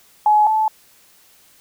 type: tone pair in turn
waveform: sine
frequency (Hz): 846 / 869.8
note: G#5 / A5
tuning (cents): +32 / -20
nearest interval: unison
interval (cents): 48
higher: second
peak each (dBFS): -10 / -14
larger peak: first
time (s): 0.26-0.47 / 0.47-0.68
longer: neither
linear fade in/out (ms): 2
effects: white hiss -52 dBFS RMS until 1.6 s